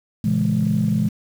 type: chord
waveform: sine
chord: A# half-diminished seventh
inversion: none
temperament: just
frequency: 116.54 / 139.85 / 167.82 / 209.8 Hz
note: A#2 / C#3 / E3 / G#3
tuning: 0 / +16 / +31 / +18 cents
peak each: -23 / -25 / -21 / -19 dBFS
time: 0.24-1.09 s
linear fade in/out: 5 ms
effects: tanh soft clip ceiling -9 dBFS + 7-bit